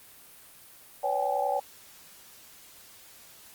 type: tone cluster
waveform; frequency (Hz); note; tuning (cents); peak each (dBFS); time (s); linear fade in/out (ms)
sine; 505 / 566 / 772 / 802 / 843; B4 / C#5 / G5 / G5 / G#5; +39 / +36 / -27 / +39 / +26; -35 / -30 / -29 / -37 / -32; 1.03-1.6; 10
effects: white hiss -52 dBFS RMS until 3.54 s + Opus 32 kbps